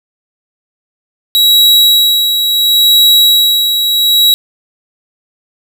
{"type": "tone with tremolo", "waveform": "45% pulse", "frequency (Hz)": 3873, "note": "B7", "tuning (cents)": -35, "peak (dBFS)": -4, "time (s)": [1.35, 4.34], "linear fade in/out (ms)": 0, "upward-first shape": "sine", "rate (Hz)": 0.72, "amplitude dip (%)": 50, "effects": []}